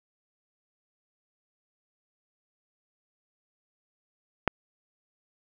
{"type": "click", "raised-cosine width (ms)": 0.5, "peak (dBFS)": -6, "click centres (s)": 4.477, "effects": []}